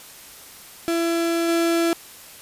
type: tone with level steps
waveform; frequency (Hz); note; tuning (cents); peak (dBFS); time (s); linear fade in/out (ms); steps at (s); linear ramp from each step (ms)
35% pulse; 335.4; E4; +30; -18 / -16; 0.88-1.93; 0; 1.48; 10
effects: white hiss -43 dBFS RMS until 2.41 s + resampled to 32000 Hz